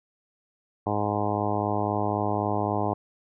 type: harmonic tone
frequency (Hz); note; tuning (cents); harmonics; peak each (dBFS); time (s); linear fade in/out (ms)
103.83; G#2; 0; 1 / 2 / 3 / 4 / 5 / 6 / 7 / 8 / 9 / 10; -31 / -33 / -32 / -33 / -36 / -33 / -31 / -32 / -35 / -36; 0.86-2.94; 10
effects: none